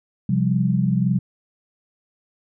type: chord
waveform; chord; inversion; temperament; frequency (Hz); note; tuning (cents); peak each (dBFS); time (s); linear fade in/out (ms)
sine; C suspended fourth; none; just; 130.81 / 174.42 / 196.22; C3 / F3 / G3; 0 / -2 / +2; -21; 0.29-1.19; 5
effects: none